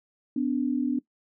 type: tone pair together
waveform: sine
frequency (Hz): 250.5 / 290.8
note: B3 / D4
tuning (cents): +25 / -17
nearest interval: minor third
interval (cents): 258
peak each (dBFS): -26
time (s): 0.36-0.99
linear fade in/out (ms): 5
effects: noise-tail reverb RT60 0.1 s tail -19 dB re dry